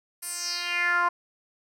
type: tone with band-pass filter sweep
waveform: 10% pulse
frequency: 350 Hz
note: F4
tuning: 4 cents sharp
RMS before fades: -27 dBFS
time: 0.22-1.09 s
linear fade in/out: 10 ms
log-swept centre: 11000 to 1000 Hz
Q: 3.7
effects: none